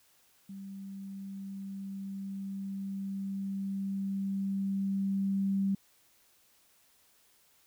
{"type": "tone with level ramp", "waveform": "sine", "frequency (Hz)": 195.5, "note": "G3", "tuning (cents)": -4, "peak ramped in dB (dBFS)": [-41, -26], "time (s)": [0.49, 5.75], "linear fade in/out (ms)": 5, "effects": ["white hiss -66 dBFS RMS until 7.66 s"]}